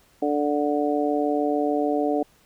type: harmonic tone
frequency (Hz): 146.83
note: D3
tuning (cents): 0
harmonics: 2 / 3 / 4 / 5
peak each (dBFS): -24 / -26 / -27 / -27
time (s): 0.22-2.23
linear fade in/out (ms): 5
effects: pink hiss -59 dBFS RMS until 2.45 s